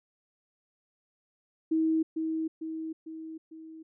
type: tone with echo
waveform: sine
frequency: 320 Hz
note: D#4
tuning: 49 cents sharp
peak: -23 dBFS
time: 1.71-2.03 s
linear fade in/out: 10 ms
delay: 450 ms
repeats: 4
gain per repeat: -5 dB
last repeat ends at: 3.83 s
effects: none